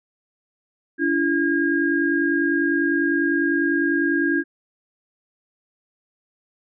sine tone cluster, 287.4 / 337.4 / 1625 Hz, D4 / E4 / G#6, -37 / +40 / -38 cents, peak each -22 dBFS, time 0.98-4.44 s, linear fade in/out 50 ms, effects none

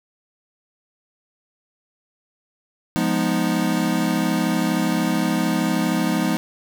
square chord, F half-diminished seventh, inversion none, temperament equal, 174.61 / 207.7 / 246.9 / 311.1 Hz, F3 / Ab3 / Cb4 / Eb4, 0 / 0 / 0 / 0 cents, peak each -25 dBFS, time 2.96-6.37 s, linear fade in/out 0 ms, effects none

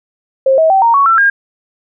sine tone with pitch steps, 533 / 641.2 / 771.4 / 928 / 1116.4 / 1343.1 / 1615.8 Hz, C5 / E5 / G5 / A#5 / C#6 / E6 / G#6, +32 / -48 / -28 / -8 / +12 / +32 / -48 cents, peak -6 dBFS, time 0.46-1.3 s, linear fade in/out 5 ms, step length 120 ms, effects none

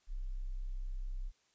sine tone, 32.24 Hz, C1, 25 cents flat, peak -36 dBFS, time 0.07-1.32 s, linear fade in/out 50 ms, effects white hiss -73 dBFS RMS until 1.54 s + resampled to 16000 Hz

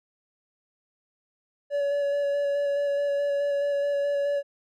triangle tone with vibrato, 569 Hz, C#5, 45 cents sharp, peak -21 dBFS, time 1.7-4.43 s, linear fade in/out 50 ms, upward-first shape square, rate 4.7 Hz, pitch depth 12 cents each way, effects none

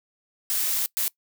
blue noise bursts at uneven times, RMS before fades -25 dBFS, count 2, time 0.5-0.86 / 0.97-1.08 s, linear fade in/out 0 ms, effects noise-tail reverb RT60 0.1 s tail -22 dB re dry

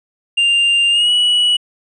triangle tone with pitch glide, 2794 to 2935 Hz, F7 to F#7, 0 to -15 cents, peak -9 dBFS, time 0.37-1.57 s, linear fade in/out 10 ms, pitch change +85 cents, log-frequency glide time 0.9-1.11 s, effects resampled to 24000 Hz

